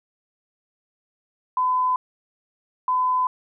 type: tone pair in turn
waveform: sine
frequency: 1011 / 1011 Hz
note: B5 / B5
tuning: +40 / +40 cents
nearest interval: unison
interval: 0 cents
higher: neither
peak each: -18 dBFS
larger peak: neither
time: 1.57-1.96 / 2.88-3.27 s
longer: neither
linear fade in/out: 2 ms
effects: none